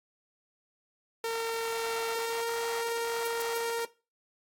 sawtooth tone with pitch glide, 456.7 to 463.9 Hz, A#4 to A#4, -36 to -8 cents, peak -26 dBFS, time 1.24-3.85 s, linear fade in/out 2 ms, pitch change +28 cents, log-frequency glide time 2.12-2.49 s
violet noise bursts, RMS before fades -35 dBFS, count 3, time 3.25-3.573 s, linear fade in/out 5 ms, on 21 ms, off 130 ms
effects noise-tail reverb RT60 0.3 s tail -18 dB re dry + AAC 48 kbps

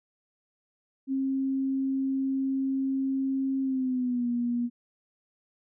sine tone with pitch glide, 268.1 to 240.2 Hz, C4 to B3, +42 to -48 cents, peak -25 dBFS, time 1.07-4.7 s, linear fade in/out 50 ms, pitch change -190 cents, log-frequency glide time 3.62-4.28 s, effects none

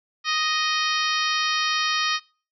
harmonic tone, 622.3 Hz, D#5, in tune, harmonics 2 / 3 / 4 / 5 / 6 / 7 / 8 / 9, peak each -26 / -28 / -29 / -30 / -31 / -31 / -32 / -33 dBFS, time 0.24-2.2 s, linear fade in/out 50 ms, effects noise-tail reverb RT60 0.4 s tail -25 dB re dry

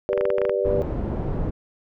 sine chord, G major, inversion none, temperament just, 392 / 490 / 588 Hz, G4 / B4 / D5, 0 / -14 / +2 cents, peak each -24 dBFS, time 0.09-0.82 s, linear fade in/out 0 ms
clicks, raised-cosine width 0.5 ms, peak -14 dBFS, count 9, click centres 0.131 / 0.177 / 0.21 / 0.254 / 0.303 / 0.383 / 0.417 / 0.452 / 0.495 s
pink low-pass noise, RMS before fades -26 dBFS, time 0.64-1.51 s, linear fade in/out 20 ms, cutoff 530 Hz, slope 12 dB/octave
effects none

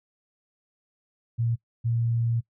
sine tone pair in turn, 116.54 / 116.54 Hz, A#2 / A#2, 0 / 0 cents, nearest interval unison, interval 0 cents, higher neither, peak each -22 dBFS, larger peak neither, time 1.38-1.56 / 1.84-2.41 s, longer second, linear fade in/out 20 ms, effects noise-tail reverb RT60 0.1 s tail -21 dB re dry

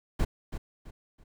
brown noise with echo, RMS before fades -25 dBFS, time 0.19-0.25 s, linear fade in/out 10 ms, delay 330 ms, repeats 3, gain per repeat -10 dB, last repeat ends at 1.24 s, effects none

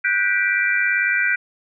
sine chord, G major seventh, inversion third, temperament just, 1470 / 1568 / 1960 / 2352 Hz, F#6 / G6 / B6 / D7, -12 / 0 / -14 / +2 cents, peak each -22 dBFS, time 0.04-1.36 s, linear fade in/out 10 ms, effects none

